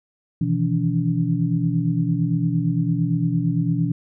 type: tone cluster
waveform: sine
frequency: 125.7 / 158.3 / 167.1 / 287.5 Hz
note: B2 / D#3 / E3 / D4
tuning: +31 / +30 / +24 / -37 cents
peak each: -24 / -25 / -21 / -26 dBFS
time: 0.41-3.92 s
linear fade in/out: 5 ms
effects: none